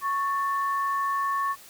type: tone pair together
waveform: sine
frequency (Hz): 1107.6 / 1773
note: C#6 / A6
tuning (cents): -2 / +13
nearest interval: minor sixth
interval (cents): 815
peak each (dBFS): -24 / -34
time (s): 0.01-1.56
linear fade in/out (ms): 50
effects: white hiss -49 dBFS RMS until 1.69 s